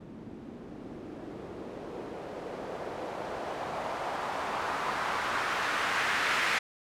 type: noise with low-pass filter sweep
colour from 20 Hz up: blue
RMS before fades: -34 dBFS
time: 0-6.59 s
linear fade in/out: 10 ms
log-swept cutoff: 230 to 1900 Hz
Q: 1.5
effects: none